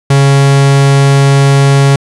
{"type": "tone", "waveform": "45% pulse", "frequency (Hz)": 138.59, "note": "C#3", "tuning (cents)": 0, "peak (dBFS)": -4, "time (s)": [0.1, 1.96], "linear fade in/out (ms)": 5, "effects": ["resampled to 24000 Hz"]}